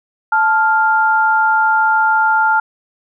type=tone pair together; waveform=sine; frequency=876.4 / 1396.9 Hz; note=A5 / F6; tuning=-7 / 0 cents; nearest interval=minor sixth; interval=807 cents; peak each=-13 dBFS; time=0.32-2.6 s; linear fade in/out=5 ms; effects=none